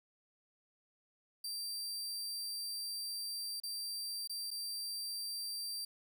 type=tone with dropouts; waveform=sawtooth; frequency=4699 Hz; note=D8; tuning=in tune; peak=-36 dBFS; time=1.44-5.85 s; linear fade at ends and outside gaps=5 ms; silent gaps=3.601-3.634 / 4.275-4.295 / 4.506-4.512 s; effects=none